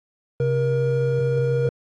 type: tone pair together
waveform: triangle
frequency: 132.9 / 473.6 Hz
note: C3 / A#4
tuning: +27 / +27 cents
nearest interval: octave + minor seventh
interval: 2200 cents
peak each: -19 dBFS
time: 0.4-1.69 s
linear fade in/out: 2 ms
effects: AAC 32 kbps